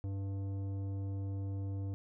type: tone with tanh clipping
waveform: sine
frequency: 98 Hz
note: G2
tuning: in tune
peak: -37 dBFS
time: 0.04-1.94 s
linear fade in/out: 0 ms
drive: 12 dB
effects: none